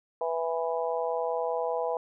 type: harmonic tone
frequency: 165 Hz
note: E3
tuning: 2 cents sharp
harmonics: 3 / 4 / 5 / 6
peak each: -30 / -32 / -34 / -36 dBFS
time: 0.21-1.97 s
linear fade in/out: 2 ms
effects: none